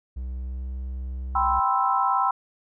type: tone with pitch glide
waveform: triangle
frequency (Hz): 63.2 to 64.19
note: B1 to C2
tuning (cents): +41 to -32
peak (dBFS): -27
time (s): 0.16-1.6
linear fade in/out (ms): 10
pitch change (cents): +27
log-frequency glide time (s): 0.35-0.68
type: chord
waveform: sine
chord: C major seventh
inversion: second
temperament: equal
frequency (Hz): 784 / 987.8 / 1046.5 / 1318.5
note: G5 / B5 / C6 / E6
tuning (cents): 0 / 0 / 0 / 0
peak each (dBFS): -25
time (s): 1.35-2.31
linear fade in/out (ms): 5
effects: none